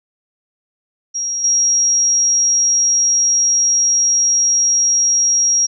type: tone with level steps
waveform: sine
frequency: 5640 Hz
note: F8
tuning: 16 cents sharp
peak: -18 / -11 dBFS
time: 1.14-5.67 s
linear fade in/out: 20 ms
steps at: 1.44 s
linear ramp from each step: 2 ms
effects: none